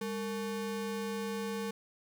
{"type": "ring-modulated tone", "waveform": "square", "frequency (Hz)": 329.6, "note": "E4", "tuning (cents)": 0, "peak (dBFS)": -32, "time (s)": [0.01, 1.71], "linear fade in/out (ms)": 5, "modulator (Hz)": 128, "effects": ["12-bit"]}